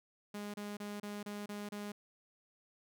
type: tone bursts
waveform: sawtooth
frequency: 206.1 Hz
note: G#3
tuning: 13 cents flat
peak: -37 dBFS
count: 7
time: 0.34-1.92 s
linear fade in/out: 5 ms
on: 200 ms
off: 30 ms
effects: none